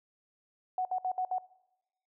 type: tone bursts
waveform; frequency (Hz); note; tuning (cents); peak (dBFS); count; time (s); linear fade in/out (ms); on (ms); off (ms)
sine; 740; F#5; 0; -28; 5; 0.78-1.383; 2; 71; 62
effects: noise-tail reverb RT60 0.9 s tail -20 dB re dry